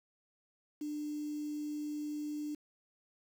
sine tone with quantisation, 298.2 Hz, D4, 27 cents sharp, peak -36 dBFS, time 0.81-2.55 s, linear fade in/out 5 ms, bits 9, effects none

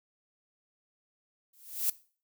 violet noise with exponential growth, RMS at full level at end -25 dBFS, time 1.53-1.9 s, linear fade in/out 5 ms, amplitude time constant 80 ms, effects noise-tail reverb RT60 0.4 s tail -19 dB re dry

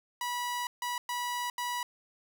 sawtooth tone bursts at uneven times, 975 Hz, B5, 23 cents flat, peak -28 dBFS, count 4, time 0.21-0.67 / 0.82-0.98 / 1.09-1.5 / 1.58-1.83 s, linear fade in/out 2 ms, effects none

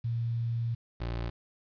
sine / 25% pulse tone pair in turn, 116.54 / 58.27 Hz, A#2 / A#1, 0 / 0 cents, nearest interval octave, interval 1200 cents, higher first, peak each -28 dBFS, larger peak neither, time 0.04-0.75 / 1-1.3 s, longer first, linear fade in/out 10 ms, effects resampled to 11025 Hz + 10-bit

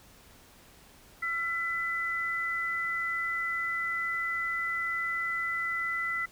sine tone pair together, 1358.9 / 2000 Hz, F6 / B6, -48 / +21 cents, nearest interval perfect fifth, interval 669 cents, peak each -34 / -30 dBFS, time 1.22-6.26 s, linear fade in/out 10 ms, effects pink hiss -56 dBFS RMS until 6.31 s

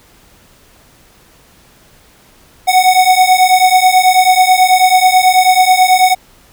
square beating tone pair, 737 / 746.2 Hz, F#5 / F#5, -7 / +14 cents, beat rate 9.2 Hz, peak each -10 dBFS, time 2.67-6.15 s, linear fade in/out 20 ms, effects pink hiss -46 dBFS RMS until 6.52 s

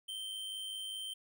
square tone with amplitude modulation, 3119 Hz, G7, 9 cents flat, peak -38 dBFS, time 0.08-1.14 s, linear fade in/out 10 ms, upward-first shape sine, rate 105 Hz, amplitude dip 45%, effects none

